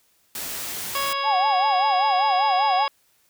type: noise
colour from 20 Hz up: white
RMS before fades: -31 dBFS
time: 0.35-1.13 s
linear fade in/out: 2 ms
type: harmonic tone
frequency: 554.4 Hz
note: C#5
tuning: in tune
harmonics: 1 / 2 / 3 / 4 / 5 / 6 / 7 / 9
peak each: -33 / -25 / -35 / -34 / -34 / -33 / -40 / -34 dBFS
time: 0.95-2.88 s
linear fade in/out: 2 ms
type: tone with vibrato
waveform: sine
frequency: 796 Hz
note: G5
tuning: 26 cents sharp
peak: -18 dBFS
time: 1.23-2.88 s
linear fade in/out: 50 ms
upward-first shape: sine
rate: 5.1 Hz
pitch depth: 160 cents each way
effects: white hiss -63 dBFS RMS until 3.29 s